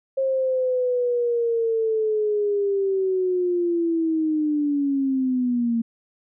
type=linear sweep; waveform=sine; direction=down; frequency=537 to 228.1 Hz; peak=-19 dBFS; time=0.17-5.82 s; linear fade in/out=10 ms; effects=none